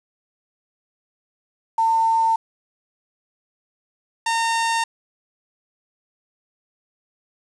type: tone pair in turn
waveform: sine / sawtooth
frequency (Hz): 902 / 914.6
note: A5 / A#5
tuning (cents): +43 / -33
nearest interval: unison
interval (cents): 24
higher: second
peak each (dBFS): -15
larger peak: neither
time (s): 1.78-2.36 / 4.26-4.84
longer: neither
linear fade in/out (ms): 5
effects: resampled to 22050 Hz + 7-bit